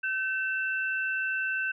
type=tone pair together; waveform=sine; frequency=1537 / 2672 Hz; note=G6 / E7; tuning=-35 / +23 cents; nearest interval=minor seventh; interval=958 cents; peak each=-28 / -33 dBFS; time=0.03-1.72 s; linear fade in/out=10 ms; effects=none